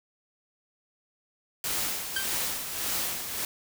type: noise with tremolo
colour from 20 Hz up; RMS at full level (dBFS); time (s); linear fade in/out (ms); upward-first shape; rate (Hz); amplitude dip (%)
white; -29; 1.64-3.45; 2; sine; 1.7; 55
type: tone with exponential decay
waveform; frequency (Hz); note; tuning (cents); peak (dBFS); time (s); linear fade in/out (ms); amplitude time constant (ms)
25% pulse; 1568; G6; 0; -21; 2.16-2.34; 5; 39
effects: none